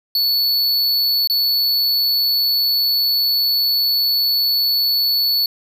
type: tone with dropouts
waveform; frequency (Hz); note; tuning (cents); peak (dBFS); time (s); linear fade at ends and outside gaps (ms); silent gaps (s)
square; 4435; C#8; 0; -15; 0.15-5.46; 2; 1.274-1.298
effects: none